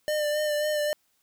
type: tone with vibrato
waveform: square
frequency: 600 Hz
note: D5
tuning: 37 cents sharp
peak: -25 dBFS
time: 0.08-0.93 s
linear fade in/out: 0 ms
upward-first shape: sine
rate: 3.7 Hz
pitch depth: 26 cents each way
effects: white hiss -70 dBFS RMS until 1.22 s